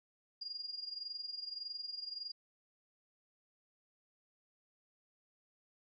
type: tone with amplitude modulation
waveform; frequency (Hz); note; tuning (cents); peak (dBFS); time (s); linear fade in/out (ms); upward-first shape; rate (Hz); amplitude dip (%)
sine; 4831; D8; +48; -38; 0.41-2.32; 10; sine; 21.7; 75
effects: none